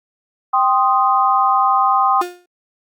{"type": "chord", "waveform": "sine", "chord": "C minor", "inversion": "second", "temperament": "equal", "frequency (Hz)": [784, 1046.5, 1244.5], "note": ["G5", "C6", "Eb6"], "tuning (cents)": [0, 0, 0], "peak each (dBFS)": -16, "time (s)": [0.53, 2.22], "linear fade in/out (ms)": 10}
{"type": "tone with exponential decay", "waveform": "35% pulse", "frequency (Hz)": 355.4, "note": "F4", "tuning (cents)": 30, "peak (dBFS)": -17, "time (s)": [2.21, 2.46], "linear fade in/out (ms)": 5, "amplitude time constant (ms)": 54}
{"effects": ["Opus 48 kbps"]}